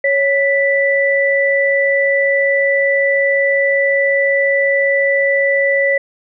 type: tone pair together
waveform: sine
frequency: 554.4 / 1975.5 Hz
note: C#5 / B6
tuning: 0 / 0 cents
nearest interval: octave + minor seventh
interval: 2200 cents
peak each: -14 dBFS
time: 0.04-5.98 s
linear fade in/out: 5 ms
effects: none